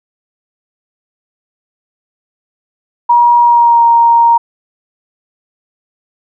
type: tone with pitch glide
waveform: sine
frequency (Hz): 954 to 933.8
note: A#5 to A#5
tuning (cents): +40 to +3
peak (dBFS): -4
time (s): 3.09-4.38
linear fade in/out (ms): 10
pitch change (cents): -37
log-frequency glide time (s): 3.4-3.84
effects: none